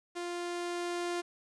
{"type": "tone with level ramp", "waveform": "sawtooth", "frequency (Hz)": 349.2, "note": "F4", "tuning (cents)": 0, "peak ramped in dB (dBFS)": [-32, -28], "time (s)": [0.15, 1.22], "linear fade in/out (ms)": 20, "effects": ["resampled to 22050 Hz", "10-bit"]}